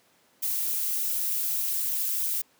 violet noise with flanger, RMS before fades -28 dBFS, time 0.42-2.42 s, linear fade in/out 10 ms, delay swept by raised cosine 0.3 to 6.1 ms, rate 3.3 Hz, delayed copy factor +0.55, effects pink hiss -63 dBFS RMS until 2.59 s + high-pass 200 Hz 12 dB/octave

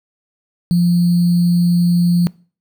sine tone with sample-and-hold, 174.2 Hz, F3, 4 cents flat, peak -10 dBFS, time 0.71-2.27 s, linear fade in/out 0 ms, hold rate 4410 Hz, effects noise-tail reverb RT60 0.4 s tail -23 dB re dry

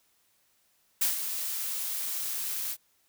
blue noise with ADSR envelope, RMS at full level -24 dBFS, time 1.01-2.77 s, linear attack 10 ms, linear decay 130 ms, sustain -9 dB, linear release 56 ms, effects white hiss -69 dBFS RMS until 3.08 s

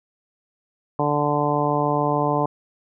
harmonic tone, 146.83 Hz, D3, in tune, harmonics 1 / 2 / 3 / 4 / 5 / 6 / 7, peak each -26 / -26 / -26 / -26 / -26 / -26 / -26 dBFS, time 0.99-2.46 s, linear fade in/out 2 ms, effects none

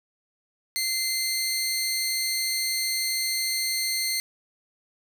20% pulse tone pair together, 2073 / 4393 Hz, C7 / C#8, -17 / -16 cents, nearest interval octave + minor second, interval 1301 cents, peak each -22 dBFS, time 0.76-4.2 s, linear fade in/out 0 ms, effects none

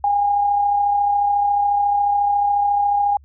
sine tone with amplitude modulation, 814 Hz, G#5, 35 cents flat, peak -13 dBFS, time 0.04-3.17 s, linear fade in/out 2 ms, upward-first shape sine, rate 34.1 Hz, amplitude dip 35%, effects added 70 Hz sine -45 dBFS peak until 3.24 s

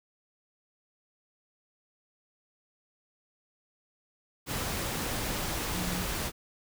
sine tone in noise, 180 Hz, F#3, 47 cents flat, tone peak -34 dBFS, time 5.71-6.07 s, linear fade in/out 50 ms, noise pink, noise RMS -33 dBFS, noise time 4.46-6.32 s, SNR -4 dB, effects none

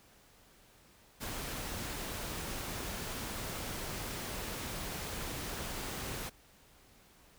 pink noise, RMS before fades -40 dBFS, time 1.2-6.3 s, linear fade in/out 20 ms, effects pink hiss -62 dBFS RMS until 7.38 s

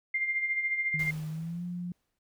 sine tone with tremolo, 2100 Hz, C7, 6 cents sharp, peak -25 dBFS, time 0.14-1.11 s, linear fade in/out 5 ms, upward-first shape sine, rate 14 Hz, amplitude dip 55%
sine tone with pitch glide, 155.56 to 176.64 Hz, D#3 to F3, 0 to +20 cents, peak -33 dBFS, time 0.94-1.92 s, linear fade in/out 2 ms, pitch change +220 cents, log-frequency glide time 1.29-1.64 s
pink noise with exponential decay, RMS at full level -44 dBFS, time 0.99-2.19 s, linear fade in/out 5 ms, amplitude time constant 260 ms
effects none

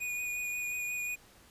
square tone with vibrato, 2460 Hz, D#7, 20 cents flat, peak -34 dBFS, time 0-1.16 s, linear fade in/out 20 ms, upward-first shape sine, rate 5.6 Hz, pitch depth 12 cents each way, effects pink hiss -59 dBFS RMS until 1.5 s + resampled to 32000 Hz

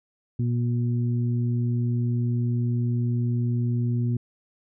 harmonic tone, 120 Hz, B2, 49 cents flat, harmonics 1 / 2 / 3, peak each -22 / -29 / -39 dBFS, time 0.39-4.17 s, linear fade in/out 5 ms, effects none

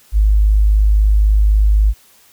sine tone, 51.91 Hz, G#1, in tune, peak -8 dBFS, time 0.12-1.94 s, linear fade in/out 50 ms, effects white hiss -49 dBFS RMS until 2.32 s

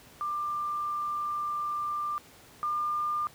sine tone pair in turn, 1189 / 1200 Hz, D6 / D6, +21 / +37 cents, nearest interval unison, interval 16 cents, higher second, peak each -29 / -27 dBFS, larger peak second, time 0.21-2.18 / 2.63-3.27 s, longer first, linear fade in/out 0 ms, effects pink hiss -54 dBFS RMS until 3.34 s + high-pass 60 Hz 12 dB/octave

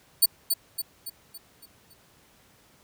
10% pulse tone with echo, 4504 Hz, C#8, 27 cents sharp, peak -8 dBFS, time 0.22-0.26 s, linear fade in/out 10 ms, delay 280 ms, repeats 6, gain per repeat -6 dB, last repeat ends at 1.94 s, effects pink hiss -59 dBFS RMS until 2.83 s + high-pass 60 Hz 12 dB/octave

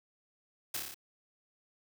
white noise with echo, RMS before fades -35 dBFS, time 0.74-0.77 s, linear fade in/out 5 ms, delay 29 ms, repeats 6, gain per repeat -2 dB, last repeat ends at 0.944 s, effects none

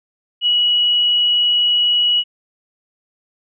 sine tone, 2922 Hz, F#7, 22 cents flat, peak -12 dBFS, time 0.41-2.24 s, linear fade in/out 50 ms, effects none

